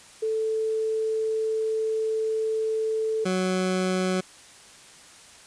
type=tone pair in turn; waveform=sine / 20% pulse; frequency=440 / 185.38 Hz; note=A4 / F#3; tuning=0 / +4 cents; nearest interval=octave + minor third; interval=1496 cents; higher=first; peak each=-23 / -18 dBFS; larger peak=second; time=0.22-3.25 / 3.25-4.21 s; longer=first; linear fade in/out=10 ms; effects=white hiss -49 dBFS RMS until 5.46 s + resampled to 22050 Hz